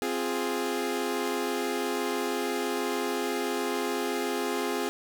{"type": "chord", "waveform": "sawtooth", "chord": "F minor", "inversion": "second", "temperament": "equal", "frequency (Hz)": [261.6, 349.2, 415.3], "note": ["C4", "F4", "Ab4"], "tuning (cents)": [0, 0, 0], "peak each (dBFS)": [-29, -29, -27], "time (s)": [0.02, 4.89], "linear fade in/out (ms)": 0, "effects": []}